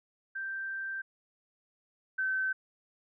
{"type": "tone pair in turn", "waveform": "sine", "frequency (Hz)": [1568, 1536.6], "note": ["G6", "G6"], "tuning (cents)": [0, -35], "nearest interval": "unison", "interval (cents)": 35, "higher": "first", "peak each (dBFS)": [-34, -28], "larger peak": "second", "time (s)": [[0.35, 1.02], [2.18, 2.53]], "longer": "first", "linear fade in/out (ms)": 10, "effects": []}